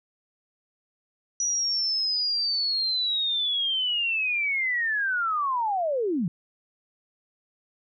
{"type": "linear sweep", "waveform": "sine", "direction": "down", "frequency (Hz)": [5870, 151.3], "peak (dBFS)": -23, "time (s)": [1.4, 6.28], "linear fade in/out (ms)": 2, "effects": []}